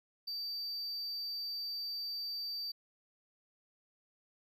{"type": "tone", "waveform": "triangle", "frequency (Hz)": 4640, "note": "D8", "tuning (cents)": -22, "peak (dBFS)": -36, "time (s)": [0.27, 2.72], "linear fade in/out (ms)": 10, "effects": []}